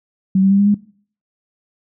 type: tone with pitch steps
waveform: sine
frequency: 190 / 193.88 / 197.84 / 201.9 / 206 Hz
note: F#3 / G3 / G3 / G#3 / G#3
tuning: +46 / -19 / +16 / -49 / -14 cents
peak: -10 dBFS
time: 0.35-0.745 s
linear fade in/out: 5 ms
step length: 79 ms
effects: noise-tail reverb RT60 0.5 s tail -20 dB re dry